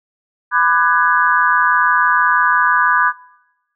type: chord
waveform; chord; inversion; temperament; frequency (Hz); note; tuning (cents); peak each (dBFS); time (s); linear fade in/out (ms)
sine; G# half-diminished seventh; first; just; 996.7 / 1196.1 / 1495.1 / 1661.2; B5 / D6 / F#6 / G#6; +16 / +31 / +18 / 0; -16; 0.51-3.13; 50
effects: noise-tail reverb RT60 1.0 s tail -23 dB re dry